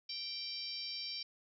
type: harmonic tone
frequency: 781 Hz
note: G5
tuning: 7 cents flat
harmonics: 3 / 4 / 5 / 6 / 7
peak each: -51 / -50 / -49 / -43 / -44 dBFS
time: 0.09-1.23 s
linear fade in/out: 5 ms
effects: none